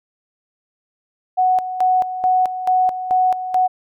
sine tone with tremolo, 740 Hz, F#5, in tune, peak -12 dBFS, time 1.37-3.68 s, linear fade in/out 20 ms, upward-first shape square, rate 2.3 Hz, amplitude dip 70%, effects none

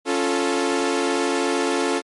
sawtooth chord, Db augmented, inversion none, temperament equal with one note detuned, 277.2 / 350.4 / 440 Hz, Db4 / F4 / A4, 0 / +6 / 0 cents, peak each -20 dBFS, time 0.05-2.02 s, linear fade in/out 50 ms, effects low-pass 12000 Hz 12 dB/octave + MP3 48 kbps

